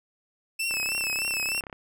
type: tone with vibrato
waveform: sawtooth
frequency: 2637 Hz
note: E7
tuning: in tune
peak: -23 dBFS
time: 0.59-1.61 s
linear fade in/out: 10 ms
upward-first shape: triangle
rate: 3.3 Hz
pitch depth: 71 cents each way
type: click train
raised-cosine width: 0.5 ms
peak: -23 dBFS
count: 35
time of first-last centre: 0.71-1.728 s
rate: 33.4 Hz
effects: none